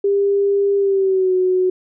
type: tone with pitch glide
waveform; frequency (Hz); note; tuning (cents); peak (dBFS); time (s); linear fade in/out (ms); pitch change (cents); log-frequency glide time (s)
sine; 400 to 368.9; G4 to F#4; +35 to -5; -13; 0.04-1.7; 5; -140; 0.77-1.34
effects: none